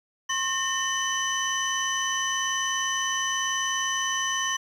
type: tone cluster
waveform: sine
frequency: 1071 / 1825 / 3023 / 5980 Hz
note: C6 / A#6 / F#7 / F#8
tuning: +40 / -37 / +36 / +17 cents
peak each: -29 dBFS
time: 0.29-4.57 s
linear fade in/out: 10 ms
effects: tanh soft clip ceiling -18 dBFS + 9-bit